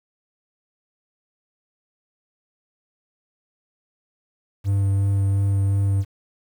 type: tone with vibrato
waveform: triangle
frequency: 98.6 Hz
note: G2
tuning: 11 cents sharp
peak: -15 dBFS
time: 4.64-6.05 s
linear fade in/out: 50 ms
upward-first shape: sine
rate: 2.8 Hz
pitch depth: 12 cents each way
effects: 8-bit